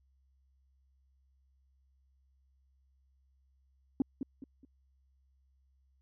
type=tone with echo; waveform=sine; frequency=267.9 Hz; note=C4; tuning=41 cents sharp; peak=-22 dBFS; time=4-4.02 s; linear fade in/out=2 ms; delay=210 ms; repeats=3; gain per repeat=-10 dB; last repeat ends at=4.65 s; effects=tanh soft clip ceiling -21 dBFS + added 66 Hz sine -67 dBFS peak until 6.01 s